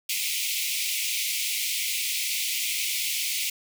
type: high-pass noise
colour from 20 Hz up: pink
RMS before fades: -28 dBFS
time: 0.09-3.5 s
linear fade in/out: 5 ms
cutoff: 2100 Hz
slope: 96 dB/octave
effects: none